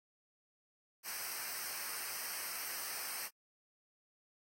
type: noise with comb filter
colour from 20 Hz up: white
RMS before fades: -42 dBFS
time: 1.03-3.3 s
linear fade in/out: 50 ms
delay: 0.28 ms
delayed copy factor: -0.8
effects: AAC 48 kbps